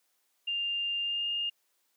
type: tone with pitch glide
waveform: sine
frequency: 2800 to 2826 Hz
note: F7 to F7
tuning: +4 to +20 cents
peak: -29 dBFS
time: 0.47-1.5 s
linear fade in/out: 10 ms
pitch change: +16 cents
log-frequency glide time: 1.02-1.27 s
effects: white hiss -74 dBFS RMS until 1.96 s + high-pass 300 Hz 12 dB/octave